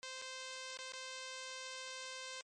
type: tone with dropouts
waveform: 5% pulse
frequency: 520 Hz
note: C5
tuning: 11 cents flat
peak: -33 dBFS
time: 0.03-2.41 s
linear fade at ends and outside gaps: 0 ms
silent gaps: 0.216-0.222 / 0.771-0.788 / 0.921-0.934 s
effects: MP3 48 kbps